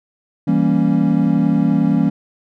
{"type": "chord", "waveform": "triangle", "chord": "E diminished seventh", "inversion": "none", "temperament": "equal", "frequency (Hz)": [164.81, 196, 233.1, 277.2], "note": ["E3", "G3", "Bb3", "Db4"], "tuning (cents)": [0, 0, 0, 0], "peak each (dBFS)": -16, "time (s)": [0.47, 2.1], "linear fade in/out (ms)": 10, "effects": []}